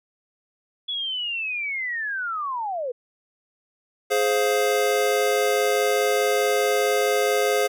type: linear sweep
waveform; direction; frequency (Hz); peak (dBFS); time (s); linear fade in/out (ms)
sine; down; 3416 to 466.2; -25; 0.88-2.92; 10
type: chord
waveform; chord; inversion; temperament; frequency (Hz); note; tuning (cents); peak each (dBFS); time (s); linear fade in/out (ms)
square; F minor; first; just; 419.1 / 523.8 / 698.5; Ab4 / C5 / F5; +16 / +2 / 0; -23 / -24 / -27; 4.1-7.68; 20
effects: none